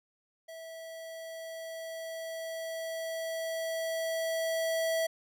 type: tone with level ramp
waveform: square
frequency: 653 Hz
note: E5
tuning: 17 cents flat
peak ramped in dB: -44 to -28 dBFS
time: 0.48-5.07 s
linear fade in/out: 10 ms
effects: none